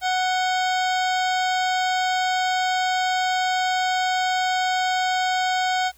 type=harmonic tone with a mistuned harmonic; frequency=740 Hz; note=F#5; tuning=in tune; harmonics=1 / 2 / 3 / 4 / 5 / 6 / 7 / 9 / 10; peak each=-21 / -27 / -31 / -33 / -35 / -37 / -38 / -40 / -41 dBFS; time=0.01-5.92 s; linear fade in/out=50 ms; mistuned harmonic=4; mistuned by=+110 cents; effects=added 59 Hz sine -56 dBFS peak until 5.97 s + white hiss -56 dBFS RMS until 5.97 s